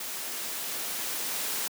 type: noise with level ramp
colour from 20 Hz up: white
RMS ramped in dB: -36 to -31 dBFS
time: 0-1.68 s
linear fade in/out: 5 ms
effects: high-pass 200 Hz 12 dB/octave